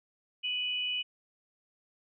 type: tone pair together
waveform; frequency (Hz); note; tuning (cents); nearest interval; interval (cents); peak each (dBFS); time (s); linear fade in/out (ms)
sine; 2504 / 2960; D#7 / F#7; +10 / 0; minor third; 290; -36 / -31; 0.43-1.03; 20
effects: none